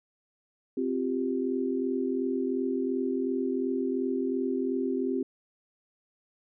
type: chord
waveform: sine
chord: C suspended fourth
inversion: none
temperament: equal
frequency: 261.6 / 349.2 / 392 Hz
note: C4 / F4 / G4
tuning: 0 / 0 / 0 cents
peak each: -29 / -33 / -31 dBFS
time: 0.77-5.23 s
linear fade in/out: 5 ms
effects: none